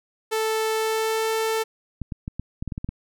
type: tone with pitch glide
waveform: sawtooth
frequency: 440 to 443.8 Hz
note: A4 to A4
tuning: 0 to +15 cents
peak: -18 dBFS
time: 0.31-1.64 s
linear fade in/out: 20 ms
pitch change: +15 cents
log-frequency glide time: 0.74-1.29 s
type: clicks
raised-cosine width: 5 ms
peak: -17 dBFS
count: 10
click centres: 2.017 / 2.122 / 2.279 / 2.396 / 2.625 / 2.677 / 2.722 / 2.779 / 2.845 / 2.89 s
effects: none